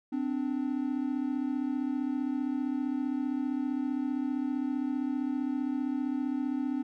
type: tone pair together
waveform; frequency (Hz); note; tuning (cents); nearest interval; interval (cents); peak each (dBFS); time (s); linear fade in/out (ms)
triangle; 258.4 / 293.7; C4 / D4; -21 / 0; major second; 221; -29 / -30; 0.12-6.83; 10
effects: none